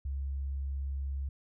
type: tone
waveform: sine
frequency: 68.5 Hz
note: C#2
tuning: 20 cents flat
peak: -32 dBFS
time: 0.05-1.29 s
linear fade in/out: 5 ms
effects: none